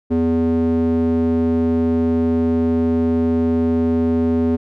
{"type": "tone with band-pass filter", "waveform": "square", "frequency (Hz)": 82.41, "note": "E2", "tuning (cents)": 0, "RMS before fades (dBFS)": -17, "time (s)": [0.1, 4.57], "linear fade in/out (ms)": 20, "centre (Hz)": 310, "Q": 6.3, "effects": []}